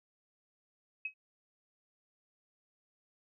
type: tone with exponential decay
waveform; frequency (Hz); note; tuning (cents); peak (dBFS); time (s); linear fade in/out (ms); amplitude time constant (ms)
sine; 2550; D#7; +42; -31; 1.05-1.14; 5; 19
effects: none